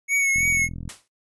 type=tone with vibrato; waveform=square; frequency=2212 Hz; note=C#7; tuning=4 cents flat; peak=-19 dBFS; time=0.08-0.69 s; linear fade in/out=50 ms; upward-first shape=triangle; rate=3.1 Hz; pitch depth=37 cents each way
type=click train; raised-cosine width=5 ms; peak=-22 dBFS; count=23; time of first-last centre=0.36-0.878 s; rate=42.5 Hz
type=noise with exponential decay; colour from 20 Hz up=white; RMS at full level=-33 dBFS; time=0.89-1.08 s; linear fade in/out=2 ms; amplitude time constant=40 ms
effects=noise-tail reverb RT60 0.1 s tail -18 dB re dry + resampled to 24000 Hz